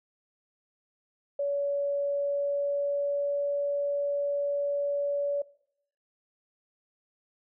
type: tone with pitch glide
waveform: sine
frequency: 567 to 570.6 Hz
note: C#5 to C#5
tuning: +39 to +50 cents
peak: -26 dBFS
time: 1.39-5.42 s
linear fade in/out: 5 ms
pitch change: +11 cents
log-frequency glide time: 1.99-3.48 s
effects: noise-tail reverb RT60 0.7 s tail -21 dB re dry